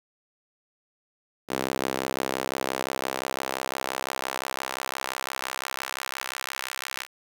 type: tone with high-pass filter sweep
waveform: sawtooth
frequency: 65.8 Hz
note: C2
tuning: 10 cents sharp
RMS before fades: -32 dBFS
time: 1.48-7.07 s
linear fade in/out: 50 ms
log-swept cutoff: 330 to 1700 Hz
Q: 0.99
effects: 8-bit